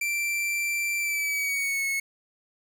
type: tone with pitch glide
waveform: 45% pulse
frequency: 2349 to 2192 Hz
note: D7 to C#7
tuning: 0 to -20 cents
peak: -25 dBFS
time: 0.01-2 s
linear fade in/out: 5 ms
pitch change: -120 cents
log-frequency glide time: 0.98-1.86 s
effects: none

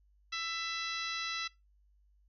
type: harmonic tone with a mistuned harmonic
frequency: 665 Hz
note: E5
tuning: 15 cents sharp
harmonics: 2 / 3 / 4 / 5 / 6 / 7 / 8 / 9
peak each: -41 / -42 / -42 / -45 / -41 / -47 / -49 / -48 dBFS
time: 0.32-1.48 s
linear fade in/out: 10 ms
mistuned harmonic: 7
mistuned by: +66 cents
effects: noise-tail reverb RT60 0.2 s tail -20 dB re dry + added 50 Hz sine -64 dBFS peak until 2.28 s

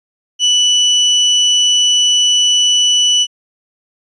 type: tone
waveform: 35% pulse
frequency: 2967 Hz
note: F#7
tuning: 4 cents sharp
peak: -7 dBFS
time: 0.39-3.27 s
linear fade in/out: 50 ms
effects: resampled to 24000 Hz

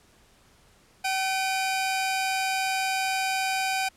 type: tone pair together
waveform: sawtooth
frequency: 763.8 / 2425 Hz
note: G5 / D#7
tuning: -45 / -45 cents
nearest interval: octave + minor sixth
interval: 2000 cents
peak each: -22 / -27 dBFS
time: 1.04-3.89 s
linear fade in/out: 10 ms
effects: pink hiss -59 dBFS RMS until 3.96 s + low-pass 11000 Hz 12 dB/octave

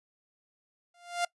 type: tone with exponential growth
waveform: sawtooth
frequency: 698.5 Hz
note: F5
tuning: in tune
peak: -21 dBFS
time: 0.94-1.25 s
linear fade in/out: 5 ms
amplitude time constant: 67 ms
effects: noise-tail reverb RT60 0.1 s tail -22 dB re dry + resampled to 24000 Hz

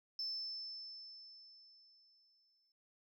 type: tone with exponential decay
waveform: sine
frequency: 5280 Hz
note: E8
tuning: 2 cents sharp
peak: -37 dBFS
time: 0.19-2.72 s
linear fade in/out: 2 ms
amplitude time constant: 550 ms
effects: noise-tail reverb RT60 0.5 s tail -23 dB re dry + tanh soft clip ceiling -33 dBFS

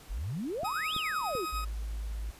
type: exponential two-way sweep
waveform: sine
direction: up then down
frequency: 38.89 to 3822 to 306.7 Hz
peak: -32 dBFS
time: 0.09-1.46 s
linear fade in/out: 20 ms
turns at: 0.95 s
type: clicks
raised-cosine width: 3 ms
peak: -27 dBFS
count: 3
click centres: 0.633 / 0.964 / 1.352 s
type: tone with tremolo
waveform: 40% pulse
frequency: 1261 Hz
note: D#6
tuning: 23 cents sharp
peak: -31 dBFS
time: 0.64-1.65 s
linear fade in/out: 10 ms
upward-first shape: triangle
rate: 9.9 Hz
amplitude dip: 45%
type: tone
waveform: sine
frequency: 53.5 Hz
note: A1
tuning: 48 cents flat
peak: -33 dBFS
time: 1.52-2.31 s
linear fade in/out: 10 ms
effects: pink hiss -53 dBFS RMS until 2.39 s + resampled to 32000 Hz

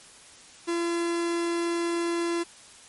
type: tone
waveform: 45% pulse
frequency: 340.5 Hz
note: F4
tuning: 44 cents flat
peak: -25 dBFS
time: 0.67-2.44 s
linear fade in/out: 20 ms
effects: white hiss -50 dBFS RMS until 2.88 s + MP3 48 kbps

